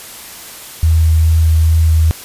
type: tone with vibrato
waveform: sine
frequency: 80.3 Hz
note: E2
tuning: 45 cents flat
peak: -7 dBFS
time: 0.83-2.11 s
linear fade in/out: 0 ms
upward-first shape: sine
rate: 2.4 Hz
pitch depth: 9 cents each way
effects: white hiss -32 dBFS RMS until 2.24 s + resampled to 32000 Hz